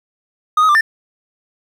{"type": "tone with pitch steps", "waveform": "triangle", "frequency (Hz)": [1237, 1265, 1184, 1787], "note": ["D#6", "D#6", "D6", "A6"], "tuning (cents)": [-10, 28, 14, 26], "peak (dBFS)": -7, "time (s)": [0.57, 0.81], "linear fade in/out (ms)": 5, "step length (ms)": 60, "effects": ["8-bit"]}